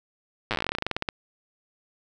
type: slowing click train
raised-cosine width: 0.3 ms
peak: -10 dBFS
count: 22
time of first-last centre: 0.51-1.088 s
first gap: 8 ms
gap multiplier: 1.11
effects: none